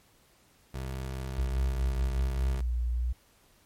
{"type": "tone", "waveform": "25% pulse", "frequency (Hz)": 65.41, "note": "C2", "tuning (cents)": 0, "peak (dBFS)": -30, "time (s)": [0.74, 2.61], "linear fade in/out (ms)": 5}
{"type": "tone with vibrato", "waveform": "sine", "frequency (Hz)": 60.6, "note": "B1", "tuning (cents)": -32, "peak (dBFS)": -26, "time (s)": [1.38, 3.13], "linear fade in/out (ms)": 10, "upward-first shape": "sine", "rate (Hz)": 1.2, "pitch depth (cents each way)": 30}
{"effects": ["pink hiss -63 dBFS RMS until 3.65 s", "MP3 64 kbps"]}